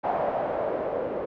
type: noise with low-pass filter sweep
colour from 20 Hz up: blue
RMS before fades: -28 dBFS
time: 0.03-1.26 s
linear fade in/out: 20 ms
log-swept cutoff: 730 to 480 Hz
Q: 3.6
effects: low-pass 2000 Hz 12 dB/octave